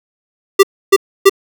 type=tone bursts; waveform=square; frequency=392 Hz; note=G4; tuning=in tune; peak=-3 dBFS; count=3; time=0.59-1.296 s; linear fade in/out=10 ms; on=42 ms; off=290 ms; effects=none